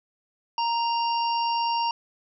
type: harmonic tone with a mistuned harmonic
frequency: 932.3 Hz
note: A#5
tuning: in tune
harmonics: 1 / 3 / 5 / 6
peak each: -23 / -33 / -37 / -35 dBFS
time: 0.58-1.91 s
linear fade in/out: 2 ms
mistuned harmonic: 6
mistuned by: -19 cents
effects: none